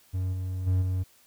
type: tone with level steps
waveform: triangle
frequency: 92.5 Hz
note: F#2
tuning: in tune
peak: -24 / -27 / -19 / -23 dBFS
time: 0.13-1.04 s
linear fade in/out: 20 ms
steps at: 0.32 / 0.66 / 0.81 s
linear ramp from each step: 20 ms
effects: white hiss -60 dBFS RMS until 1.26 s